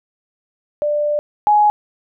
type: tone pair in turn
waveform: sine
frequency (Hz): 592 / 837.2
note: D5 / G#5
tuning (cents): +14 / +14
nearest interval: tritone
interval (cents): 600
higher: second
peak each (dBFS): -15 / -9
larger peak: second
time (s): 0.82-1.19 / 1.47-1.7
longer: first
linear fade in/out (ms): 0
effects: none